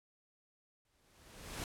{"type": "noise with exponential growth", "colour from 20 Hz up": "pink", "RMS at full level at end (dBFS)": -40, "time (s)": [0.85, 1.64], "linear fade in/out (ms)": 1, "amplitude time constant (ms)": 170, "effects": ["low-pass 12000 Hz 12 dB/octave"]}